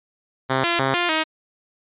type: tone with pitch steps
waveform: 5% pulse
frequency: 132.3 / 342.3 / 134.1 / 349.8 / 315.5 Hz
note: C3 / F4 / C3 / F4 / D#4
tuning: +20 / -35 / +43 / +3 / +24 cents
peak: -7 dBFS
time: 0.49-1.24 s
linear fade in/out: 20 ms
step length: 150 ms
effects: resampled to 8000 Hz